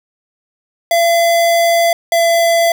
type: tone pair in turn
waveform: square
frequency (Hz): 678 / 674.1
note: E5 / E5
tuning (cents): +49 / +39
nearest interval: unison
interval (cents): 10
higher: first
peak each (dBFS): -10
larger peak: neither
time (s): 0.91-1.93 / 2.12-2.72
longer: first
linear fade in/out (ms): 2
effects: none